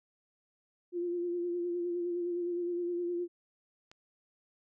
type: tone with vibrato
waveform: sine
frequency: 349.2 Hz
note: F4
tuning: in tune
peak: -31 dBFS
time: 0.92-3.28 s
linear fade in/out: 50 ms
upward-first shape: sine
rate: 9.7 Hz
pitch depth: 30 cents each way
type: click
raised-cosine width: 0.2 ms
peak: -35 dBFS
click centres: 3.915 s
effects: none